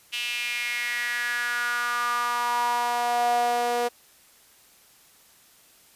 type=tone with high-pass filter sweep; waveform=sawtooth; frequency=240.6 Hz; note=B3; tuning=45 cents flat; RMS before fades=-26 dBFS; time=0.12-3.89 s; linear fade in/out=20 ms; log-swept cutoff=2800 to 560 Hz; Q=5.5; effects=white hiss -56 dBFS RMS until 5.95 s + resampled to 32000 Hz